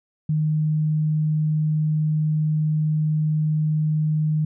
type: tone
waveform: sine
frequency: 154.1 Hz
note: D#3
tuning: 16 cents flat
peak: -18 dBFS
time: 0.29-4.45 s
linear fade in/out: 5 ms
effects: none